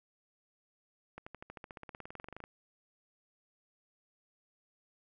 accelerating click train, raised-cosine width 0.5 ms, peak -30 dBFS, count 23, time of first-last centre 1.18-2.439 s, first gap 85 ms, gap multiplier 0.96, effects none

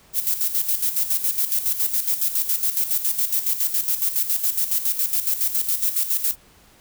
violet noise with tremolo, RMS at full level -20 dBFS, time 0.13-6.36 s, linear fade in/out 50 ms, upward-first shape square, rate 7.2 Hz, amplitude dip 65%, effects pink hiss -53 dBFS RMS until 6.8 s

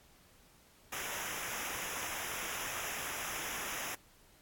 pink noise with comb filter, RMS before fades -40 dBFS, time 0.92-3.95 s, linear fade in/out 5 ms, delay 0.23 ms, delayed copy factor -0.85, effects pink hiss -63 dBFS RMS until 4.41 s + AAC 64 kbps

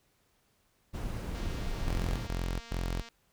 brown noise, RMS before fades -35 dBFS, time 0.93-2.28 s, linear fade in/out 20 ms
click train, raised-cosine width 0.2 ms, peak -32 dBFS, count 404, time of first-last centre 1.35-3.087 s, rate 232 Hz
sawtooth tone bursts, 43.65 Hz, F1, in tune, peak -27 dBFS, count 3, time 1.87-3.02 s, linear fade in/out 10 ms, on 310 ms, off 110 ms
effects pink hiss -71 dBFS RMS until 3.32 s

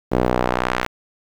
sawtooth tone with band-pass filter sweep, 61.74 Hz, B1, in tune, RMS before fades -20 dBFS, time 0.11-0.87 s, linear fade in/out 20 ms, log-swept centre 430 to 1800 Hz, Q 0.91, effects 7-bit

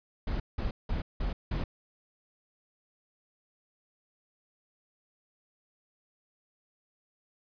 brown noise bursts, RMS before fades -31 dBFS, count 5, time 0.27-1.64 s, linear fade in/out 5 ms, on 130 ms, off 180 ms, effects resampled to 11025 Hz

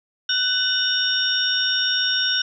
sine tone cluster, 1502 / 2966 / 3643 / 5550 Hz, F#6 / F#7 / A#7 / F8, +26 / +4 / -41 / -12 cents, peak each -24 dBFS, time 0.29-2.42 s, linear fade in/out 5 ms, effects none

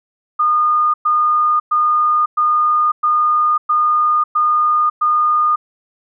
sine tone bursts, 1221 Hz, D#6, 33 cents flat, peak -11 dBFS, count 8, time 0.39-5.56 s, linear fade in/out 10 ms, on 550 ms, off 110 ms, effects none

